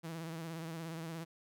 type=tone with vibrato; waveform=sawtooth; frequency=163.7 Hz; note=E3; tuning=12 cents flat; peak=-37 dBFS; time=0.03-1.25 s; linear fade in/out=20 ms; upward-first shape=sine; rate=17 Hz; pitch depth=53 cents each way; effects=none